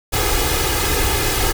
pink noise with comb filter, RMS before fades -18 dBFS, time 0.12-1.53 s, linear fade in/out 20 ms, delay 2.4 ms, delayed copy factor +0.75, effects none

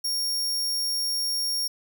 sawtooth tone, 5550 Hz, F8, 12 cents flat, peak -22 dBFS, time 0.04-1.68 s, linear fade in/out 10 ms, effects none

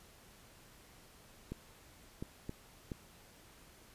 clicks, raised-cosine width 3 ms, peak -27 dBFS, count 4, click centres 1.52 / 2.225 / 2.494 / 2.918 s, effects pink hiss -60 dBFS RMS until 3.94 s + resampled to 32000 Hz

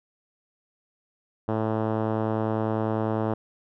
5% pulse tone with low-pass filter, 110 Hz, A2, in tune, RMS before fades -26 dBFS, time 1.48-3.34 s, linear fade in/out 5 ms, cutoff 750 Hz, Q 0.55, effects none

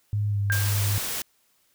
sine tone with pitch glide, 103.83 to 100.87 Hz, G#2 to G2, 0 to +50 cents, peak -22 dBFS, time 0.13-0.98 s, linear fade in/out 0 ms, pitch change -50 cents, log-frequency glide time 0.29-0.39 s
sine tone with exponential decay, 1600 Hz, G6, 35 cents sharp, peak -21 dBFS, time 0.5-0.84 s, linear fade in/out 0 ms, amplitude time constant 72 ms
white noise, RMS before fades -30 dBFS, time 0.52-1.22 s, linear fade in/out 2 ms
effects white hiss -66 dBFS RMS until 1.74 s

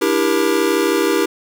square chord, E half-diminished seventh, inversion third, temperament just, 296.7 / 329.6 / 395.6 / 474.7 Hz, D4 / E4 / G4 / Bb4, +18 / 0 / +16 / +31 cents, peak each -23 / -20 / -19 / -21 dBFS, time 0.01-1.26 s, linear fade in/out 10 ms, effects none

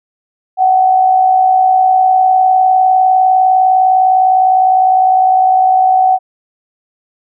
sine tone with amplitude modulation, 750 Hz, F#5, 23 cents sharp, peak -4 dBFS, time 0.57-6.19 s, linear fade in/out 50 ms, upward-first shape sine, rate 59.8 Hz, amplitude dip 45%, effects none

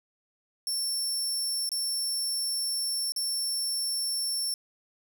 25% pulse tone with dropouts, 5420 Hz, E8, 47 cents sharp, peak -23 dBFS, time 0.67-4.54 s, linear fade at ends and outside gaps 1 ms, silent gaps 1.691-1.717 / 3.121-3.162 s, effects none

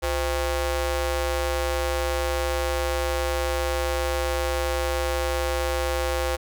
sawtooth ring-modulated tone, 289.7 Hz, D4, 24 cents flat, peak -16 dBFS, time 0.02-6.37 s, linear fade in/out 20 ms, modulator 226 Hz, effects none

